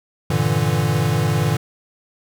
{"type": "chord", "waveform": "square", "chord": "E half-diminished seventh", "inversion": "first", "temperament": "equal", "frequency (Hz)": [98, 116.54, 146.83, 164.81], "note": ["G2", "Bb2", "D3", "E3"], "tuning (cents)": [0, 0, 0, 0], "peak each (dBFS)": [-25, -22, -21, -24], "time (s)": [0.3, 1.57], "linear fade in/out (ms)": 5, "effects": []}